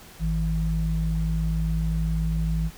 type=tone pair together; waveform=sine; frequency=53.86 / 161.3 Hz; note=A1 / E3; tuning=-36 / -37 cents; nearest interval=octave + perfect fifth; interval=1899 cents; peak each=-24 / -25 dBFS; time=0.19-2.71 s; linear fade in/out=50 ms; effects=pink hiss -47 dBFS RMS until 2.77 s